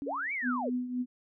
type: tone with exponential decay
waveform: sine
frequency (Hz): 280.5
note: C#4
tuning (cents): +21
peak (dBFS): -32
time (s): 0.02-0.37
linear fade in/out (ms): 0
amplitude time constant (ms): 76
type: linear two-way sweep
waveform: sine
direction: up then down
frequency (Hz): 370 to 2328 to 370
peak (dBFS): -31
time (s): 0.06-0.7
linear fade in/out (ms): 10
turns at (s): 0.33
type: tone with tremolo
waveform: sine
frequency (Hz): 249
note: B3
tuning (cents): +14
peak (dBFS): -27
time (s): 0.42-1.06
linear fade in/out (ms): 50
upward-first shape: triangle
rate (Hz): 3.8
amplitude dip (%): 70
effects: none